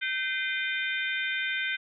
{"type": "harmonic tone with a mistuned harmonic", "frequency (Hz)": 516, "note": "C5", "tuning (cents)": -24, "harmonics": [3, 4, 5, 6, 7], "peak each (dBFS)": [-31, -33, -35, -37, -38], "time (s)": [0.01, 1.77], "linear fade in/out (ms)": 20, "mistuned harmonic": 5, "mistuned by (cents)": -110, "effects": []}